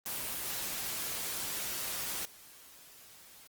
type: noise with level steps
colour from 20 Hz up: white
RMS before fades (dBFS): -37 / -55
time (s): 0.06-3.47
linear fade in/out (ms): 0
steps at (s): 2.25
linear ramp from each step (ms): 2
effects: Opus 24 kbps